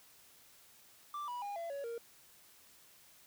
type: tone with pitch steps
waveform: triangle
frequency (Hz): 1174.7 / 976.5 / 811.7 / 674.7 / 560.8 / 466.2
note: D6 / B5 / G#5 / E5 / C#5 / A#4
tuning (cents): 0 / -20 / -40 / +40 / +20 / 0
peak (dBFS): -37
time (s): 1.14-1.98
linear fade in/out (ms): 2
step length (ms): 140
effects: white hiss -62 dBFS RMS until 3.26 s